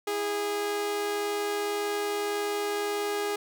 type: tone pair together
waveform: sawtooth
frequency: 329.6 / 411.4 Hz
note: E4 / G#4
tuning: 0 / -16 cents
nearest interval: major third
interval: 384 cents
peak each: -35 / -24 dBFS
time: 0.07-3.36 s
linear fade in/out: 5 ms
effects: none